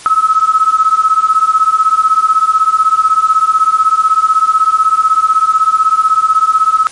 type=beating tone pair; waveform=sine; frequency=1283 / 1299 Hz; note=E6 / E6; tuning=-47 / -26 cents; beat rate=16 Hz; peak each=-10 dBFS; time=0.06-6.87 s; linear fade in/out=0 ms; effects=white hiss -33 dBFS RMS until 6.91 s + MP3 48 kbps